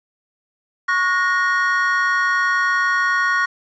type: chord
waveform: triangle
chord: F# major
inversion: second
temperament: equal with one note detuned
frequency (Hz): 1108.7 / 1448.7 / 1864.7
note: C#6 / F#6 / A#6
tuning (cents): 0 / -37 / 0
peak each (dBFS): -19 / -18 / -18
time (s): 0.88-3.46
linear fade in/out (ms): 10
effects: resampled to 16000 Hz + 8-bit